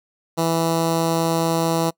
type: tone with notch filter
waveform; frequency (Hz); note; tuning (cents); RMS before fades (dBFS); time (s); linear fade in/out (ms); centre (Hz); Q
10% pulse; 164.81; E3; 0; -20; 0.37-1.91; 20; 2300; 1.5
effects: noise-tail reverb RT60 0.1 s tail -26 dB re dry